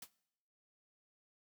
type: noise with exponential decay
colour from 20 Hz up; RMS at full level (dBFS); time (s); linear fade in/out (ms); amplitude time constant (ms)
white; -43; 0.02-0.1; 5; 17
effects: noise-tail reverb RT60 0.8 s tail -20 dB re dry + high-pass 80 Hz 12 dB/octave